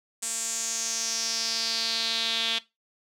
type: tone with band-pass filter sweep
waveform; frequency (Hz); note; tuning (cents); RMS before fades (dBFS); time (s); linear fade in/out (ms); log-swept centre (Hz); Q
sawtooth; 227.2; A#3; -44; -29; 0.22-2.59; 10; 8000 to 3400; 4.5
effects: noise-tail reverb RT60 0.2 s tail -17 dB re dry